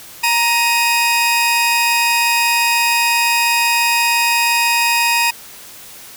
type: tone pair together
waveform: sawtooth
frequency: 936.9 / 2507 Hz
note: A#5 / D#7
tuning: +8 / +12 cents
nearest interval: octave + perfect fourth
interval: 1704 cents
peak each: -12 dBFS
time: 0.23-5.31 s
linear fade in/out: 10 ms
effects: white hiss -37 dBFS RMS until 6.16 s